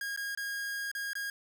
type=tone with dropouts; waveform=45% pulse; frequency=1631 Hz; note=G#6; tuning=32 cents flat; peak=-34 dBFS; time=0.01-1.3 s; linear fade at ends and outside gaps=2 ms; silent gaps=0.163-0.174 / 0.35-0.374 / 0.915-0.95 / 1.133-1.153 s; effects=none